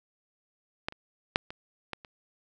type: clicks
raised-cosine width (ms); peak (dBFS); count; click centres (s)
0.3; -14 / -29 / -6 / -24 / -18 / -30; 6; 0.885 / 0.924 / 1.359 / 1.505 / 1.933 / 2.048
effects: none